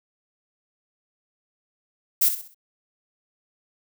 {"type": "noise with echo", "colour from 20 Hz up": "violet", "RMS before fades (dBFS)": -18, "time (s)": [2.21, 2.29], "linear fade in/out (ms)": 10, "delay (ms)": 64, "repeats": 4, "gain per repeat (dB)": -9, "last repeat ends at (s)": 2.546, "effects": []}